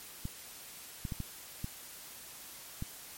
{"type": "clicks", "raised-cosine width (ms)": 5, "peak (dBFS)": -24, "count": 6, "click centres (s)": [0.254, 1.052, 1.122, 1.203, 1.644, 2.824], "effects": ["white hiss -49 dBFS RMS until 3.17 s", "MP3 64 kbps"]}